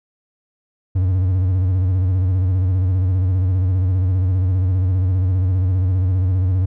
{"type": "tone with vibrato", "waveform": "triangle", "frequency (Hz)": 92.5, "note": "F#2", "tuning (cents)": 0, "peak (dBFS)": -12, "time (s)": [0.95, 6.66], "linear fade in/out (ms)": 10, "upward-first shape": "square", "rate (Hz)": 15, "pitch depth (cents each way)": 57, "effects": []}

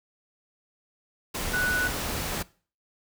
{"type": "tone in noise", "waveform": "sine", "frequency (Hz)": 1480, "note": "F#6", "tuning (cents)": 0, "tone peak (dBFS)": -24, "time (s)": [1.53, 1.88], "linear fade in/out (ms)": 10, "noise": "pink", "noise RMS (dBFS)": -31, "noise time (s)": [1.34, 2.43], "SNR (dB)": 4, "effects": ["noise-tail reverb RT60 0.4 s tail -21 dB re dry"]}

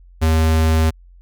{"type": "tone", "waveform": "square", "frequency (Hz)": 79.9, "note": "D#2", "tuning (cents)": 47, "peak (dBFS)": -13, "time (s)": [0.21, 0.91], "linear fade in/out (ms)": 20, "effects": ["added 44 Hz sine -42 dBFS peak until 1.21 s"]}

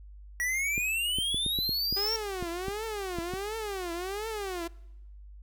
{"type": "exponential sweep", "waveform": "square", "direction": "up", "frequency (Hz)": [1912, 5600], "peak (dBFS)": -28, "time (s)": [0.4, 2.16], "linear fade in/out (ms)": 0}
{"type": "clicks", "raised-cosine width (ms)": 3, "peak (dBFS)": -23, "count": 11, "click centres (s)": [0.779, 1.186, 1.345, 1.463, 1.588, 1.693, 1.926, 2.426, 2.683, 3.186, 3.337]}
{"type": "tone with vibrato", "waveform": "sawtooth", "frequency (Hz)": 388.6, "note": "G4", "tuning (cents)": -15, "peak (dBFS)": -29, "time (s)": [1.96, 4.68], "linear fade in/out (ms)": 10, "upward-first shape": "triangle", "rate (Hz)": 1.4, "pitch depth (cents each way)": 270}
{"effects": ["noise-tail reverb RT60 1.0 s tail -24 dB re dry", "added 50 Hz sine -45 dBFS peak until 5.42 s"]}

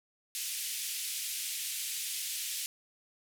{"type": "band-pass noise", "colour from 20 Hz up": "white", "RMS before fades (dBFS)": -37, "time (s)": [0.35, 2.66], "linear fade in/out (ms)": 0, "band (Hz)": [2300, 13000], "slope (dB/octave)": 24, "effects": []}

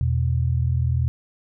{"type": "tone pair together", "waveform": "sine", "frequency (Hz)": [82.97, 123.4], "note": ["E2", "B2"], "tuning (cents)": [12, -1], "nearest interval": "perfect fifth", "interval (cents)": 687, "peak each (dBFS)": -21, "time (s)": [0.01, 1.08], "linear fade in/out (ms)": 0, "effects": []}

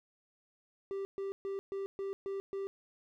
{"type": "tone bursts", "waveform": "triangle", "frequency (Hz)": 392, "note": "G4", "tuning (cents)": 0, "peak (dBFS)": -33, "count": 7, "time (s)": [0.91, 2.67], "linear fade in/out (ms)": 0, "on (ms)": 140, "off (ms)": 130, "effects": []}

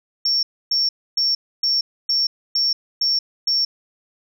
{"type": "tone bursts", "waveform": "sine", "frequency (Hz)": 5470, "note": "F8", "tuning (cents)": -37, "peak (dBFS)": -15, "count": 8, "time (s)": [0.25, 3.65], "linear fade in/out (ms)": 5, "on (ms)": 180, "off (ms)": 280, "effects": ["tanh soft clip ceiling -11 dBFS"]}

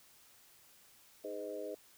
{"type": "harmonic tone with a mistuned harmonic", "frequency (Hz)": 103.83, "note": "G#2", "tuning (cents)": 0, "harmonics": [3, 4, 5, 6], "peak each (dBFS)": [-48, -44, -44, -45], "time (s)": [1.24, 1.75], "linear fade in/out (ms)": 5, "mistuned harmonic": 5, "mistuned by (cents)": -27, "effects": ["white hiss -63 dBFS RMS until 1.97 s"]}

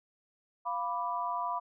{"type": "chord", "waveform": "sine", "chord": "B diminished", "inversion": "second", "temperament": "equal", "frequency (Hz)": [698.5, 987.8, 1174.7], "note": ["F5", "B5", "D6"], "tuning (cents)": [0, 0, 0], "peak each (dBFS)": [-37, -33, -37], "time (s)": [0.65, 1.6], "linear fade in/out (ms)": 20, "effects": []}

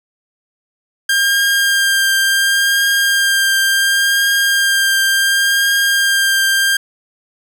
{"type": "tone with vibrato", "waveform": "sawtooth", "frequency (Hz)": 1600, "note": "G6", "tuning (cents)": 35, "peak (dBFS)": -8, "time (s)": [1.09, 6.77], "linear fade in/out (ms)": 5, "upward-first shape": "triangle", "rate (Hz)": 0.7, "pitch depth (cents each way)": 17, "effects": []}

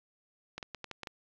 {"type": "clicks", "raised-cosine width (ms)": 0.2, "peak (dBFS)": -22, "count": 7, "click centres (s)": [0.58, 0.628, 0.747, 0.843, 0.913, 1.033, 1.072], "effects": ["low-pass 5000 Hz 12 dB/octave", "10-bit"]}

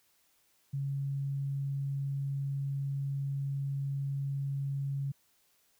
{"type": "tone", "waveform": "sine", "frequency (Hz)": 138.7, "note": "C#3", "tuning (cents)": 1, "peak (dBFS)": -31, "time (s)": [0.73, 5.12], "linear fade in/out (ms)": 10, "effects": ["white hiss -70 dBFS RMS until 5.79 s"]}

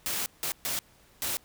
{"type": "noise bursts at uneven times", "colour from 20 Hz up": "white", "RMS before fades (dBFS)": -31, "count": 4, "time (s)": [[0.06, 0.26], [0.43, 0.52], [0.65, 0.79], [1.22, 1.37]], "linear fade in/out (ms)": 0, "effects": ["pink hiss -60 dBFS RMS until 1.44 s"]}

